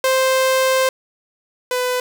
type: tone pair in turn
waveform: sawtooth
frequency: 523.3 / 500.2 Hz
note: C5 / B4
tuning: 0 / +22 cents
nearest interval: minor second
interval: 78 cents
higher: first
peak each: -10 / -14 dBFS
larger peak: first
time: 0.04-0.89 / 1.71-2 s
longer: first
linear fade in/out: 2 ms
effects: none